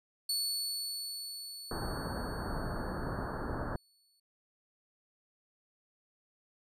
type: tone with exponential decay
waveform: sawtooth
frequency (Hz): 4435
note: C#8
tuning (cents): 0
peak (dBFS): -27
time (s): 0.29-4.2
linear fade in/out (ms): 5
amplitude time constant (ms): 850
type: low-pass noise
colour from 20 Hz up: pink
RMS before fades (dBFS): -37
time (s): 1.71-3.76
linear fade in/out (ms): 2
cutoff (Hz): 1700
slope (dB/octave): 96
effects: resampled to 32000 Hz